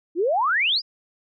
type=exponential sweep; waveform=sine; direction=up; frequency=311.1 to 5200 Hz; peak=-18 dBFS; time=0.15-0.82 s; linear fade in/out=50 ms; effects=none